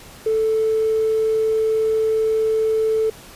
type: tone with tanh clipping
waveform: triangle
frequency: 440 Hz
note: A4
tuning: in tune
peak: -15 dBFS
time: 0.26-3.1 s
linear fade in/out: 5 ms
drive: 1 dB
effects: pink hiss -42 dBFS RMS until 3.35 s + resampled to 32000 Hz